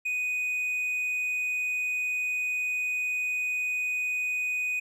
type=tone; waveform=triangle; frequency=2489 Hz; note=D#7; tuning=in tune; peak=-25 dBFS; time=0.05-4.8 s; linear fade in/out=10 ms; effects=none